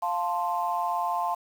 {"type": "chord", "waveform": "sine", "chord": "F major", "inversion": "none", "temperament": "equal", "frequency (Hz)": [698.5, 880, 1046.5], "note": ["F5", "A5", "C6"], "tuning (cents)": [0, 0, 0], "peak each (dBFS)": -29, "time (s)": [0.02, 1.35], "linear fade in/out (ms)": 10, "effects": ["tanh soft clip ceiling -15 dBFS", "8-bit"]}